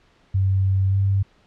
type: tone with pitch glide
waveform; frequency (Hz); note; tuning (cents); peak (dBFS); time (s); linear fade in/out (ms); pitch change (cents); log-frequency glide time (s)
sine; 96 to 97.96; G2 to G2; -36 to -1; -16; 0.34-1.23; 10; +35; 0.89-0.96
effects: pink hiss -58 dBFS RMS until 1.46 s + low-pass 4000 Hz 12 dB/octave